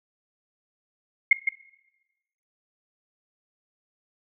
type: tone with echo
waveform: sine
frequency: 2144 Hz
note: C7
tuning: 42 cents sharp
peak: -11 dBFS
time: 1.31-1.33 s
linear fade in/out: 5 ms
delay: 160 ms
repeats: 1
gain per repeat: -7 dB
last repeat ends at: 1.49 s
effects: noise-tail reverb RT60 1.0 s tail -17 dB re dry

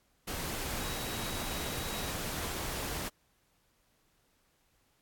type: tone in noise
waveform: sine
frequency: 3852 Hz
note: B7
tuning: 44 cents flat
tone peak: -46 dBFS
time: 0.8-2.12 s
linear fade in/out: 10 ms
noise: pink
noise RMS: -37 dBFS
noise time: 0.27-3.09 s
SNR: -12 dB
effects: pink hiss -72 dBFS RMS until 5.01 s + AAC 64 kbps

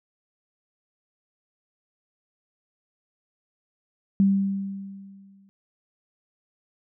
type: tone with exponential decay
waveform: sine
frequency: 196 Hz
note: G3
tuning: in tune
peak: -14 dBFS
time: 4.2-5.49 s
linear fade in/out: 0 ms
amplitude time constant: 280 ms
effects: none

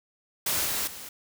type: noise with level steps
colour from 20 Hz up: white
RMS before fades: -27 / -29 / -41 dBFS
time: 0.46-1.09 s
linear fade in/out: 5 ms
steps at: 0.65 / 0.87 s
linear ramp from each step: 5 ms
effects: none

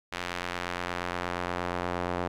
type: tone with band-pass filter sweep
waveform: sawtooth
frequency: 88.5 Hz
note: F2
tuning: 23 cents sharp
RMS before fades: -33 dBFS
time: 0.12-2.28 s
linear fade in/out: 10 ms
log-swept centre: 2300 to 780 Hz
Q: 0.76
effects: none

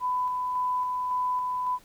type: tone with tremolo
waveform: sine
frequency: 1000 Hz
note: B5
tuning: 21 cents sharp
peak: -24 dBFS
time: 0-1.79 s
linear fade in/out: 50 ms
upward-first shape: square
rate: 1.8 Hz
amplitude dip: 25%
effects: pink hiss -57 dBFS RMS until 1.84 s

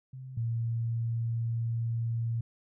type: tone pair in turn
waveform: sine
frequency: 130 / 115.58 Hz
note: C3 / A#2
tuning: -11 / -14 cents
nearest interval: major second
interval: 203 cents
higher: first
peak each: -40 / -28 dBFS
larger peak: second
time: 0.13-0.37 / 0.37-2.41 s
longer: second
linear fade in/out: 5 ms
effects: none

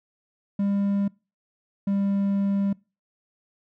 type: tone pair in turn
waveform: triangle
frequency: 200 / 198.5 Hz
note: G3 / G3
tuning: +35 / +22 cents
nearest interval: unison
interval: 13 cents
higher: first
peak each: -19 dBFS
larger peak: neither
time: 0.59-1.08 / 1.87-2.73 s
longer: second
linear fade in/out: 5 ms
effects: noise-tail reverb RT60 0.3 s tail -24 dB re dry

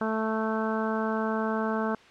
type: harmonic tone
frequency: 220 Hz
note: A3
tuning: in tune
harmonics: 1 / 2 / 3 / 4 / 5 / 6 / 7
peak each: -29 / -32 / -34 / -35 / -36 / -37 / -37 dBFS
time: 0.01-1.95 s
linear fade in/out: 2 ms
effects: white hiss -52 dBFS RMS until 2.1 s + low-pass 3000 Hz 12 dB/octave

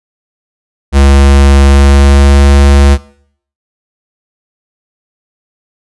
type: tone with pitch glide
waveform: square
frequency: 69.3 to 70.06 Hz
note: C#2 to C#2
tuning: 0 to +19 cents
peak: -3 dBFS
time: 0.92-2.98 s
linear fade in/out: 50 ms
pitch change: +19 cents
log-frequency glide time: 1.67-2.42 s
effects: noise-tail reverb RT60 0.6 s tail -19 dB re dry + resampled to 24000 Hz

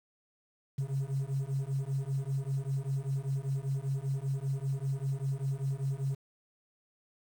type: beating tone pair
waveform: triangle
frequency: 133.6 / 138.7 Hz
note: C3 / C#3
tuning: +36 / +1 cents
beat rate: 5.1 Hz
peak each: -30 dBFS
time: 0.78-6.15 s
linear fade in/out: 10 ms
effects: tanh soft clip ceiling -26 dBFS + 9-bit

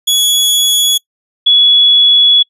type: tone pair in turn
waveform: sawtooth / sine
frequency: 3374 / 3386 Hz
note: G#7 / G#7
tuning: +27 / +33 cents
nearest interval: unison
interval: 6 cents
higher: second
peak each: -5 / -4 dBFS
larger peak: second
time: 0.07-0.98 / 1.46-2.43 s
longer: second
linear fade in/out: 10 ms
effects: noise-tail reverb RT60 0.1 s tail -25 dB re dry + resampled to 32000 Hz

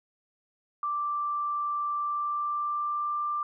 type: tone with pitch glide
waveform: sine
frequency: 1174.7 to 1184.9 Hz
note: D6 to D6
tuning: 0 to +15 cents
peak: -27 dBFS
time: 0.83-3.43 s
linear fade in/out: 2 ms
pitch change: +15 cents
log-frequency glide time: 1.97-3.22 s
effects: none

